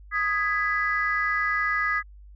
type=chord; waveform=sine; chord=G# minor; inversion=second; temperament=equal with one note detuned; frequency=1244.5 / 1661.2 / 1990.4 Hz; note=D#6 / G#6 / B6; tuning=0 / 0 / +13 cents; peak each=-26 dBFS; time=0.11-2.03 s; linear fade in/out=50 ms; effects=tanh soft clip ceiling -14 dBFS + added 50 Hz sine -44 dBFS peak until 2.35 s